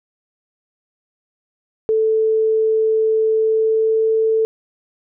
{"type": "tone with pitch glide", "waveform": "sine", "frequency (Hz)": [440, 443.1], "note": ["A4", "A4"], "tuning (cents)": [0, 12], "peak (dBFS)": -13, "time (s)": [1.89, 4.45], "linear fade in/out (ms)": 0, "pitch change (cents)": 12, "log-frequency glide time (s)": [3.34, 4.06], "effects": []}